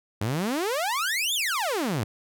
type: exponential two-way sweep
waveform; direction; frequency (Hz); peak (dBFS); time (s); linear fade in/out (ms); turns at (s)
sawtooth; up then down; 96 to 3671 to 96; -21; 0.21-2.04; 5; 1.34
effects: none